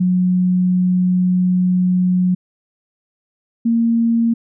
sine tone pair in turn, 181.9 / 230.9 Hz, F#3 / A#3, -29 / -16 cents, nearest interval major third, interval 413 cents, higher second, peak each -12 dBFS, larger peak neither, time 0-2.35 / 3.65-4.34 s, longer first, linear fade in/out 10 ms, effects none

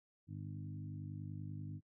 harmonic tone with a mistuned harmonic, 50.6 Hz, G#1, 44 cents flat, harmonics 2 / 3 / 4 / 5 / 6, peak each -46 / -47 / -56 / -54 / -55 dBFS, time 0.27-1.81 s, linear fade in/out 50 ms, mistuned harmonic 2, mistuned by +16 cents, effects noise-tail reverb RT60 0.1 s tail -24 dB re dry

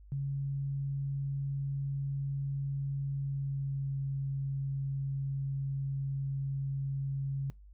sine tone with pitch glide, 138.59 to 137.08 Hz, C#3 to C#3, 0 to -19 cents, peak -31 dBFS, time 0.12-7.5 s, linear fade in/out 0 ms, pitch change -19 cents, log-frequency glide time 3.16-4 s, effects noise-tail reverb RT60 0.2 s tail -22 dB re dry + added 50 Hz sine -51 dBFS peak until 7.73 s

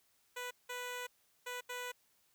10% pulse tone bursts at uneven times, 493.9 Hz, B4, in tune, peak -32 dBFS, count 4, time 0.36-0.51 / 0.69-1.07 / 1.46-1.61 / 1.69-1.92 s, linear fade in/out 10 ms, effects white hiss -73 dBFS RMS until 2.34 s

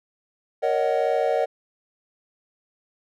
triangle chord, D# minor seventh, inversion second, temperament just, 466.7 / 560 / 622.3 / 746.7 Hz, A#4 / C#5 / D#5 / F#5, +2 / +18 / 0 / +16 cents, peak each -23 / -23 / -23 / -24 dBFS, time 0.62-1.46 s, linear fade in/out 20 ms, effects none

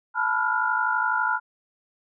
sine tone cluster, 871 / 987 / 1378 / 1430 Hz, A5 / B5 / F6 / F6, -18 / -1 / -24 / +41 cents, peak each -28 / -27 / -27 / -25 dBFS, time 0.14-1.4 s, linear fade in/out 50 ms, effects none

